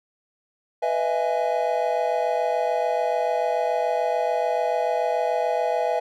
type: chord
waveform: triangle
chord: E major seventh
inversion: second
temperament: equal with one note detuned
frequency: 493.9 / 622.3 / 669.2 / 830.6 Hz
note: B4 / D#5 / E5 / G#5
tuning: 0 / 0 / +26 / 0 cents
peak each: -25 / -25 / -23 / -25 dBFS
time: 0.82-6 s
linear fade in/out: 10 ms
effects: none